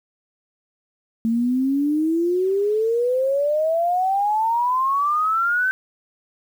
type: exponential sweep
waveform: sine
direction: up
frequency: 223.5 to 1546 Hz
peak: -17 dBFS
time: 1.25-5.71 s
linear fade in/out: 0 ms
effects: 8-bit